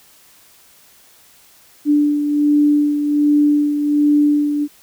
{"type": "beating tone pair", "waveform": "sine", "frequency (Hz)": [293.7, 295], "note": ["D4", "D4"], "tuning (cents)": [0, 8], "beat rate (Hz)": 1.3, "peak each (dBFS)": [-12, -21], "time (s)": [1.85, 4.68], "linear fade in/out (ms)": 50, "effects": ["white hiss -49 dBFS RMS until 4.82 s"]}